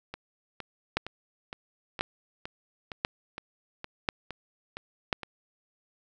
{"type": "two click trains", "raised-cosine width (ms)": 0.3, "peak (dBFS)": [-9, -21], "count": [5, 12], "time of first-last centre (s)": [[0.97, 5.128], [0.14, 5.233]], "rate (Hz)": [0.962, 2.16], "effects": []}